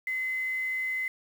sine tone with quantisation, 2044 Hz, C7, 41 cents flat, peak -28 dBFS, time 0.07-1.08 s, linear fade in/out 2 ms, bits 8, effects none

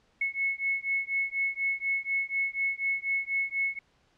sine beating tone pair, 2192 / 2196.1 Hz, C#7 / C#7, -20 / -17 cents, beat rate 4.1 Hz, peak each -30 dBFS, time 0.21-3.79 s, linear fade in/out 5 ms, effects pink hiss -67 dBFS RMS until 4.17 s + low-pass 5000 Hz 12 dB/octave

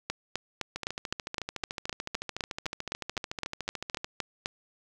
two click trains, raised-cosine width 0.2 ms, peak -17 / -13 dBFS, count 46 / 18, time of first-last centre 0.76-4.045 / 0.1-4.459 s, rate 13.7 / 3.9 Hz, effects 9-bit

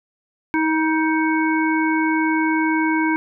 harmonic tone with a mistuned harmonic, 317 Hz, D#4, 32 cents sharp, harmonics 1 / 3 / 5 / 7, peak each -18 / -23 / -25 / -26 dBFS, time 0.54-3.16 s, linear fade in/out 0 ms, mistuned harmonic 5, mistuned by -25 cents, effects none

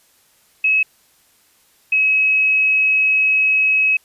sine tone pair in turn, 2571 / 2560 Hz, E7 / D#7, -44 / +49 cents, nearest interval unison, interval 7 cents, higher first, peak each -12 / -12 dBFS, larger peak neither, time 0.64-0.83 / 1.92-3.97 s, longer second, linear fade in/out 5 ms, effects white hiss -56 dBFS RMS until 4.04 s + resampled to 32000 Hz

